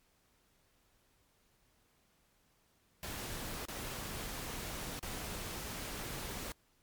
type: noise with dropouts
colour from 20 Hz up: pink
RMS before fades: -42 dBFS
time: 3.03-6.52 s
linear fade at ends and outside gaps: 1 ms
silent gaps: 3.654-3.684 / 4.992-5.028 s
effects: pink hiss -72 dBFS RMS until 6.82 s + MP3 96 kbps